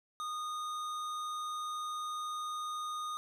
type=tone with hard clipping; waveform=triangle; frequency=1231 Hz; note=D#6; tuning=19 cents flat; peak=-38 dBFS; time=0.2-3.17 s; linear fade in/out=0 ms; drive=17 dB; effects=none